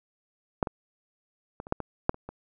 clicks, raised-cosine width 1 ms, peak -9 / -18 / -22 / -28 / -10 / -19 / -6 / -30 / -24 dBFS, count 9, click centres 0.628 / 0.672 / 1.601 / 1.669 / 1.724 / 1.803 / 2.094 / 2.144 / 2.29 s, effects none

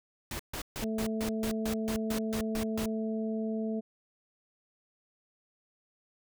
pink noise bursts, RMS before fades -37 dBFS, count 12, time 0.31-2.858 s, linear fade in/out 2 ms, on 84 ms, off 140 ms
harmonic tone, 220 Hz, A3, in tune, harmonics 1 / 2 / 3, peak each -31 / -37 / -41 dBFS, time 0.81-3.81 s, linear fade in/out 20 ms
effects none

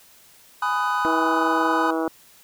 triangle chord, G# minor seventh, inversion none, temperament just, 830.6 / 996.7 / 1245.9 / 1495.1 Hz, G#5 / B5 / D#6 / F#6, 0 / +16 / +2 / +18 cents, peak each -26 / -23 / -23 / -26 dBFS, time 0.62-1.91 s, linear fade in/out 5 ms
harmonic tone, 161.9 Hz, E3, 31 cents flat, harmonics 2 / 3 / 4 / 5 / 6 / 7 / 8 / 9, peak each -24 / -28 / -30 / -32 / -34 / -35 / -36 / -37 dBFS, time 1.05-2.08 s, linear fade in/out 0 ms
effects white hiss -52 dBFS RMS until 2.43 s

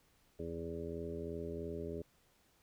harmonic tone with a mistuned harmonic, 83 Hz, E2, 12 cents sharp, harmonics 1 / 2 / 3 / 4 / 5 / 6 / 7, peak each -47 / -48 / -48 / -48 / -43 / -55 / -50 dBFS, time 0.39-2.02 s, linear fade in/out 5 ms, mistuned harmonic 1, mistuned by -43 cents, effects pink hiss -71 dBFS RMS until 2.62 s

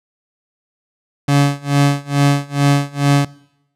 30% pulse tone with tremolo, 142 Hz, C#3, 42 cents sharp, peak -6 dBFS, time 1.28-3.25 s, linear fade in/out 5 ms, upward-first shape sine, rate 2.3 Hz, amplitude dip 95%, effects noise-tail reverb RT60 0.8 s tail -22 dB re dry + low-pass 10000 Hz 12 dB/octave

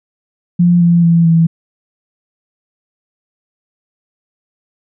sine tone with pitch steps, 174.61 / 171.31 / 168.08 / 164.91 Hz, F3 / F3 / E3 / E3, 0 / -33 / +34 / +1 cents, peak -6 dBFS, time 0.59-1.47 s, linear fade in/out 10 ms, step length 220 ms, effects none

